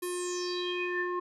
square tone with low-pass filter sweep, 356.8 Hz, F4, 37 cents sharp, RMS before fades -33 dBFS, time 0.02-1.2 s, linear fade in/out 10 ms, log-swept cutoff 12000 to 1200 Hz, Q 7.5, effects none

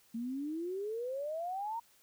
sine exponential sweep, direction up, 224 to 943 Hz, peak -35 dBFS, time 0.14-1.8 s, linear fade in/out 10 ms, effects white hiss -66 dBFS RMS until 2.02 s

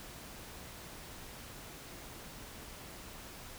silence, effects pink hiss -49 dBFS RMS until 3.58 s

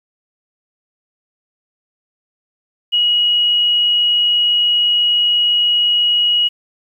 sine tone, 2903 Hz, F#7, 34 cents flat, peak -11 dBFS, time 2.92-6.49 s, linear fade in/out 20 ms, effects 8-bit

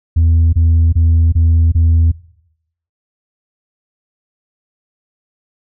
sine tone bursts, 82.2 Hz, E2, 4 cents flat, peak -5 dBFS, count 5, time 0.16-2.118 s, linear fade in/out 10 ms, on 370 ms, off 27 ms, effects noise-tail reverb RT60 0.8 s tail -22 dB re dry + tanh soft clip ceiling -6 dBFS

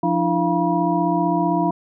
sine tone cluster, 174.4 / 298.8 / 334.4 / 691 / 966 Hz, F3 / D4 / E4 / F5 / B5, -2 / +30 / +25 / -19 / -39 cents, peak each -23 dBFS, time 0.03-1.71 s, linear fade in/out 5 ms, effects none

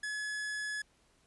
45% pulse tone, 1700 Hz, G#6, 40 cents sharp, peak -35 dBFS, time 0.03-0.82 s, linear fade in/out 5 ms, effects pink hiss -69 dBFS RMS until 1.26 s + resampled to 24000 Hz

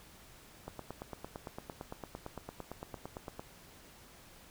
click train, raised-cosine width 1 ms, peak -27 dBFS, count 25, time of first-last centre 0.68-3.395 s, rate 8.84 Hz, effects pink hiss -57 dBFS RMS until 4.5 s

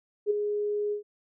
sine tone with ADSR envelope, 415.3 Hz, G#4, in tune, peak -19 dBFS, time 0.26-1.03 s, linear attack 44 ms, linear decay 12 ms, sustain -7 dB, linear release 110 ms, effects none

